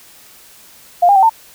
sine tone with pitch steps, 703 / 805 / 770 / 898 Hz, F5 / G5 / G5 / A5, +11 / +46 / -31 / +35 cents, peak -6 dBFS, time 1.02-1.296 s, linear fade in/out 10 ms, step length 69 ms, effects white hiss -43 dBFS RMS until 1.54 s

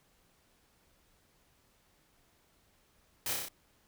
white noise with echo, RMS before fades -35 dBFS, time 3.26-3.33 s, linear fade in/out 2 ms, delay 31 ms, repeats 5, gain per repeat -2 dB, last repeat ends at 3.485 s, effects pink hiss -69 dBFS RMS until 3.87 s

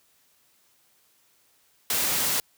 white noise, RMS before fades -25 dBFS, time 1.9-2.4 s, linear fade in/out 2 ms, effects white hiss -64 dBFS RMS until 2.57 s + high-pass 60 Hz 12 dB/octave

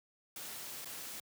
white noise with dropouts, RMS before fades -45 dBFS, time 0.36-1.2 s, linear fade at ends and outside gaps 2 ms, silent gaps 0.847-0.856 s, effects high-pass 100 Hz 12 dB/octave

